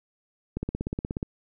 click train, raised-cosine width 3 ms, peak -16 dBFS, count 12, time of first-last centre 0.57-1.229 s, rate 16.7 Hz, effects none

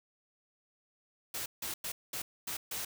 white noise bursts at uneven times, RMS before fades -38 dBFS, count 6, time 1.34-1.46 / 1.62-1.74 / 1.84-1.92 / 2.13-2.22 / 2.47-2.57 / 2.71-2.85 s, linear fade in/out 5 ms, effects none

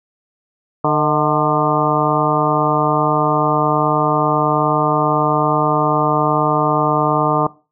harmonic tone with a mistuned harmonic, 150.2 Hz, D3, 39 cents sharp, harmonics 1 / 2 / 3 / 4 / 5 / 6 / 7 / 8, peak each -21 / -21 / -21 / -21 / -21 / -21 / -21 / -21 dBFS, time 0.84-7.47 s, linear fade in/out 5 ms, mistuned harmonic 4, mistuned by +61 cents, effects noise-tail reverb RT60 0.3 s tail -19 dB re dry

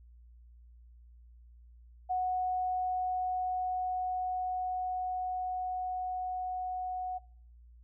sine tone with level ramp, 736 Hz, F#5, 9 cents flat, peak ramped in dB -28 to -33 dBFS, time 2.09-7.19 s, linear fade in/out 20 ms, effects noise-tail reverb RT60 0.6 s tail -25 dB re dry + added 59 Hz sine -53 dBFS peak until 7.83 s

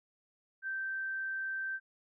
sine tone, 1559 Hz, G6, 10 cents flat, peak -34 dBFS, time 0.62-1.8 s, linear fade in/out 50 ms, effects none

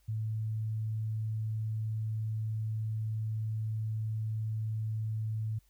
sine tone, 109.6 Hz, A2, 6 cents flat, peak -31 dBFS, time 0.08-5.59 s, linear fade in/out 10 ms, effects added 50 Hz sine -65 dBFS peak until 5.69 s + white hiss -72 dBFS RMS until 5.69 s

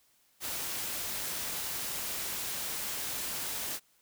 white noise, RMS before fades -36 dBFS, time 0.4-3.8 s, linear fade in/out 50 ms, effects white hiss -68 dBFS RMS until 4.01 s

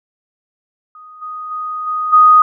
sine tone with level steps, 1244.5 Hz, D#6, in tune, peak -35 / -24 / -20 / -16 / -4 dBFS, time 0.95-2.42 s, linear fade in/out 2 ms, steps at 1.21 / 1.5 / 1.86 / 2.12 s, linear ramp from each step 20 ms, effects none

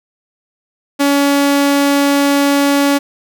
sawtooth tone, 282.4 Hz, C#4, 32 cents sharp, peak -6 dBFS, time 0.99-2.99 s, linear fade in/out 20 ms, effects none

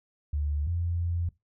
sine tone pair in turn, 73.42 / 85.85 Hz, D2 / F2, 0 / -29 cents, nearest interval minor third, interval 271 cents, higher second, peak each -26 dBFS, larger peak neither, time 0.33-0.67 / 0.67-1.29 s, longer second, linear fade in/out 5 ms, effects noise-tail reverb RT60 0.2 s tail -20 dB re dry

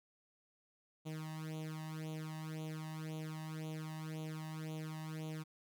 sawtooth tone with flanger, 157 Hz, D#3, 16 cents sharp, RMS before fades -44 dBFS, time 1.05-5.44 s, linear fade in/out 20 ms, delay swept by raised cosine 0.29 to 1.08 ms, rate 1.9 Hz, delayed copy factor +0.85, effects none

